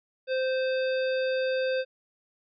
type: harmonic tone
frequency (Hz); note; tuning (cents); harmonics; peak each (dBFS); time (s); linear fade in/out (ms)
520; C5; -11; 1 / 3 / 5 / 7 / 9; -25 / -35 / -39 / -42 / -44; 0.27-1.85; 50
effects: none